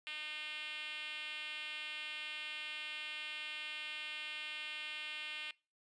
5% pulse tone with band-pass filter, 304.2 Hz, D#4, 39 cents flat, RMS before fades -44 dBFS, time 0.07-5.51 s, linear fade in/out 0 ms, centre 2800 Hz, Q 2.7, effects noise-tail reverb RT60 0.3 s tail -22 dB re dry + resampled to 22050 Hz

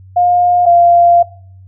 sine tone pair in turn, 710 / 692.6 Hz, F5 / F5, +28 / -15 cents, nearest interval unison, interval 43 cents, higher first, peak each -7 / -4 dBFS, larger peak second, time 0.16-0.66 / 0.66-1.23 s, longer second, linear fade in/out 10 ms, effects noise-tail reverb RT60 0.6 s tail -23 dB re dry + added 94 Hz sine -35 dBFS peak until 1.67 s

